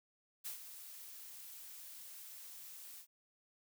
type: noise with ADSR envelope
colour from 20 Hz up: blue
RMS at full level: -42 dBFS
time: 0.44-3.07 s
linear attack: 24 ms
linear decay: 110 ms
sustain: -10 dB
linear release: 83 ms
effects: none